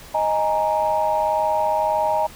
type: chord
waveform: sine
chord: D# suspended fourth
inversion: none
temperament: equal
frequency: 622.3 / 830.6 / 932.3 Hz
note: D#5 / G#5 / A#5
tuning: 0 / 0 / 0 cents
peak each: -21 / -22 / -21 dBFS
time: 0.14-2.27 s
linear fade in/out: 10 ms
effects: tanh soft clip ceiling -9 dBFS + pink hiss -42 dBFS RMS until 2.35 s